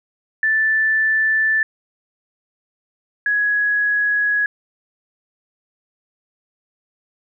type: tone pair in turn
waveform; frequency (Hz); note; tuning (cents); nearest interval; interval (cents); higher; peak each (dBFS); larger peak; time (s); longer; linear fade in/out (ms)
sine; 1760 / 1672.7; A6 / G#6; 0 / +12; minor second; 88; first; -14 / -15; first; 0.43-1.63 / 3.26-4.46; neither; 2
effects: none